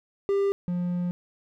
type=tone pair in turn; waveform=triangle; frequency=397.3 / 176.98 Hz; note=G4 / F3; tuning=+23 / +23 cents; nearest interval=octave + major second; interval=1400 cents; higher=first; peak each=-19 / -23 dBFS; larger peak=first; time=0.29-0.52 / 0.68-1.11 s; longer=second; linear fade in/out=0 ms; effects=none